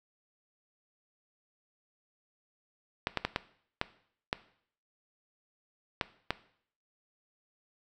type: clicks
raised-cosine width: 0.3 ms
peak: -12 dBFS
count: 8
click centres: 3.071 / 3.173 / 3.25 / 3.361 / 3.814 / 4.329 / 6.012 / 6.306 s
effects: noise-tail reverb RT60 0.6 s tail -17 dB re dry